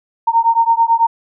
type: beating tone pair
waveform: sine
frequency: 915 / 924.1 Hz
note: A#5 / A#5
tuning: -32 / -15 cents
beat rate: 9.1 Hz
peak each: -13 dBFS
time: 0.27-1.07 s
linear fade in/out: 10 ms
effects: none